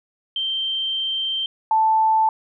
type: tone pair in turn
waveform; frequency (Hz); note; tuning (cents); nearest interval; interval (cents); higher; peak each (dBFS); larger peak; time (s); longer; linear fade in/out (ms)
sine; 3136 / 880; G7 / A5; 0 / 0; octave + minor seventh; 2200; first; -21 / -14; second; 0.36-1.46 / 1.71-2.29; first; 2
effects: none